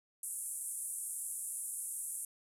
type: band-pass noise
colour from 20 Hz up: pink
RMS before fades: -41 dBFS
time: 0.23-2.25 s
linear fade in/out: 2 ms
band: 8600 to 11000 Hz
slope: 48 dB/octave
effects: none